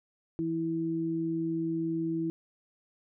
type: tone pair together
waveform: sine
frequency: 165.4 / 327 Hz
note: E3 / E4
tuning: +6 / -14 cents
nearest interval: octave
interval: 1180 cents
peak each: -35 / -29 dBFS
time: 0.39-2.3 s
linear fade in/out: 0 ms
effects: none